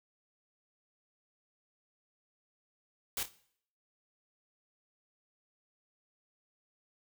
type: noise with echo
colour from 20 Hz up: white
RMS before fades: -35 dBFS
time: 3.17-3.23 s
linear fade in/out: 2 ms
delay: 27 ms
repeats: 2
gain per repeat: -10 dB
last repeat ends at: 3.284 s
effects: noise-tail reverb RT60 0.6 s tail -18 dB re dry